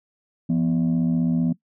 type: tone pair together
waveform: sine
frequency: 170 / 245.6 Hz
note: F3 / B3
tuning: -46 / -9 cents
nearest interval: tritone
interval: 637 cents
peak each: -19 dBFS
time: 0.49-1.53 s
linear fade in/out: 10 ms
effects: noise-tail reverb RT60 0.1 s tail -19 dB re dry + tanh soft clip ceiling -15 dBFS